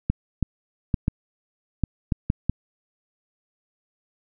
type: clicks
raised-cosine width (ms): 5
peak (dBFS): -8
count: 8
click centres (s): 0.1 / 0.427 / 0.942 / 1.081 / 1.837 / 2.122 / 2.301 / 2.496
effects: none